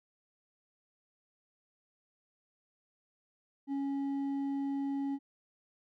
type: tone with hard clipping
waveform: sine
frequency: 277.1 Hz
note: C#4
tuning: 1 cent flat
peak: -33 dBFS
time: 3.67-5.19 s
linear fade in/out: 50 ms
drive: 4 dB
effects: none